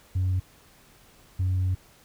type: tone bursts at uneven times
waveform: sine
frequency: 92.5 Hz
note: F#2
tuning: in tune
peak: -20 dBFS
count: 2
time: 0.15-0.4 / 1.39-1.75 s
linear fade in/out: 10 ms
effects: tanh soft clip ceiling -20 dBFS + pink hiss -56 dBFS RMS until 2.04 s